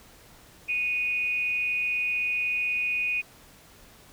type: tone with amplitude modulation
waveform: sine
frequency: 2481 Hz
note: D#7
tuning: 6 cents flat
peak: -22 dBFS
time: 0.68-3.22 s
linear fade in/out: 20 ms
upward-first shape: sine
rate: 287 Hz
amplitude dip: 50%
effects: pink hiss -53 dBFS RMS until 4.12 s